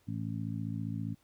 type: harmonic tone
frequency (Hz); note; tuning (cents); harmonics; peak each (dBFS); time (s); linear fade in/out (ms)
55; A1; 0; 2 / 3 / 4 / 5; -37 / -39 / -40 / -42; 0.07-1.15; 20
effects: pink hiss -70 dBFS RMS until 1.23 s